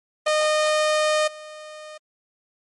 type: tone with level steps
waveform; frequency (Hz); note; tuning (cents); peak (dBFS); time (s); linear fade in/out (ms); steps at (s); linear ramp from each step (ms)
sawtooth; 613; D#5; -26; -14 / -33; 0.26-1.98; 10; 1.27; 10
effects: low-pass 10000 Hz 12 dB/octave + MP3 48 kbps